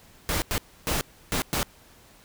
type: noise bursts at uneven times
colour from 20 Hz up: pink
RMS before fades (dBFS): -26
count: 5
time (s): 0.29-0.42 / 0.51-0.58 / 0.87-1.01 / 1.32-1.42 / 1.53-1.63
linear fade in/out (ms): 0
effects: pink hiss -54 dBFS RMS until 2.24 s